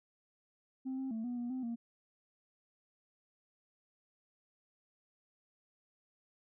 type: tone with pitch steps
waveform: sine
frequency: 262 / 265.3 / 223.2 / 244.3 / 240.6 / 257.9 / 233.6 Hz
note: C4 / C4 / A3 / B3 / B3 / C4 / A#3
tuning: +2 / +24 / +25 / -19 / -45 / -25 / +4 cents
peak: -34 dBFS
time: 0.85-1.76 s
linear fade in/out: 20 ms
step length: 130 ms
effects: tanh soft clip ceiling -34 dBFS